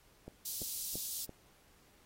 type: click train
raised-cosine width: 2 ms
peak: -32 dBFS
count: 4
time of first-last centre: 0.28-1.294 s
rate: 2.96 Hz
type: high-pass noise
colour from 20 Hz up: white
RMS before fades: -40 dBFS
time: 0.45-1.25 s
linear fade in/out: 5 ms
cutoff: 4000 Hz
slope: 24 dB/octave
effects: pink hiss -66 dBFS RMS until 2.05 s + AAC 48 kbps